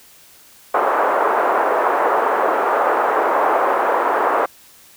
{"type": "band-pass noise", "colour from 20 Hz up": "white", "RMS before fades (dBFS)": -17, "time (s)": [0.74, 4.46], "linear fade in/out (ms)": 5, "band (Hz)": [400, 1200], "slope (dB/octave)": 24, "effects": ["white hiss -47 dBFS RMS until 4.96 s"]}